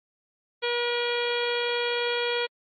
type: harmonic tone with a mistuned harmonic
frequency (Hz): 479.7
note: A#4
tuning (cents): +50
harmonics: 1 / 2 / 3 / 4 / 5 / 6 / 7 / 8 / 9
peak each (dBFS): -27 / -34 / -34 / -36 / -33 / -40 / -32 / -43 / -40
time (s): 0.62-2.47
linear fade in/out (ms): 20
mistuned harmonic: 7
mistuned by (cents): -20
effects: MP3 32 kbps